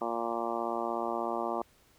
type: harmonic tone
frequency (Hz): 116.54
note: A#2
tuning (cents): 0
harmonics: 2 / 3 / 4 / 5 / 6 / 7 / 8 / 9 / 10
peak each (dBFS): -41 / -37 / -41 / -38 / -37 / -39 / -40 / -41 / -40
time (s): 0.01-1.62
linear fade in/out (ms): 5
effects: pink hiss -64 dBFS RMS until 1.98 s